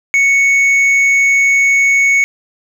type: tone with hard clipping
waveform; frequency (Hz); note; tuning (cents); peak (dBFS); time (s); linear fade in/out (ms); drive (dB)
sine; 2217; C#7; 0; -9; 0.14-2.24; 0; 4
effects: none